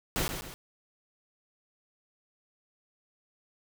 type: noise with echo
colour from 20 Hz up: pink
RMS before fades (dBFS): -30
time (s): 0.16-0.28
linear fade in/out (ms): 0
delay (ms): 130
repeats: 2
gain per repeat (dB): -7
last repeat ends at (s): 0.54
effects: none